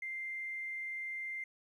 triangle tone, 2093 Hz, C7, in tune, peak -34 dBFS, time 0.02-1.44 s, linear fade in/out 5 ms, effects tanh soft clip ceiling -36 dBFS

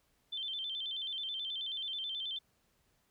sine tone with vibrato, 3322 Hz, G#7, in tune, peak -36 dBFS, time 0.32-2.39 s, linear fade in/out 10 ms, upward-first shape square, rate 9.3 Hz, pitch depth 100 cents each way, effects pink hiss -74 dBFS RMS until 3.1 s

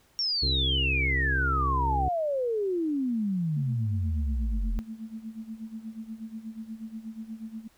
sine exponential sweep, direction down, 5588 to 39.41 Hz, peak -25 dBFS, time 0.19-4.79 s, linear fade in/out 0 ms
harmonic tone, 66.3 Hz, C2, 23 cents sharp, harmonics 1 / 2 / 4 / 5 / 6 / 7, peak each -27 / -33 / -39 / -41 / -43 / -44 dBFS, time 0.42-2.09 s, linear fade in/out 10 ms
sine tone with tremolo, 222 Hz, A3, 16 cents sharp, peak -33 dBFS, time 3.56-7.68 s, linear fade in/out 10 ms, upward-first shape sine, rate 8.3 Hz, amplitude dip 80%
effects pink hiss -63 dBFS RMS until 7.77 s

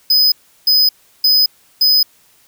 square tone bursts, 5020 Hz, D#8, 15 cents sharp, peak -9 dBFS, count 4, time 0.1-2.03 s, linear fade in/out 5 ms, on 220 ms, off 350 ms, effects white hiss -52 dBFS RMS until 2.47 s

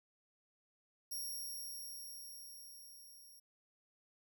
5% pulse tone with level ramp, 5588 Hz, F8, in tune, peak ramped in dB -34 to -52 dBFS, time 1.11-3.4 s, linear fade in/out 10 ms, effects none

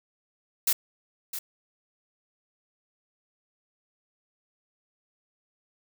blue noise with echo, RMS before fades -23 dBFS, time 0.67-0.73 s, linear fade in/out 5 ms, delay 660 ms, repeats 1, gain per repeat -11 dB, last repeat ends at 1.39 s, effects none

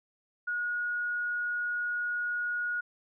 sine tone, 1447 Hz, F#6, 39 cents flat, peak -29 dBFS, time 0.47-2.81 s, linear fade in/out 10 ms, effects none

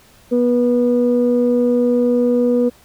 sine tone pair together, 243.7 / 487.4 Hz, B3 / B4, -23 / -23 cents, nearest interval octave, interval 1200 cents, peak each -14 dBFS, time 0.31-2.7 s, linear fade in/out 20 ms, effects tanh soft clip ceiling -6 dBFS + pink hiss -49 dBFS RMS until 2.84 s

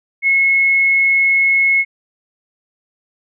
sine tone, 2179 Hz, C#7, 30 cents flat, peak -10 dBFS, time 0.22-1.85 s, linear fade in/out 50 ms, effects none

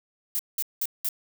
violet noise bursts, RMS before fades -27 dBFS, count 4, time 0.35-1.088 s, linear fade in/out 0 ms, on 42 ms, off 190 ms, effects none

